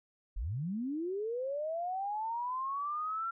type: linear sweep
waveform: sine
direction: up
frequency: 34.07 to 1368 Hz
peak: -33 dBFS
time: 0.36-3.31 s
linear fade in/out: 10 ms
effects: none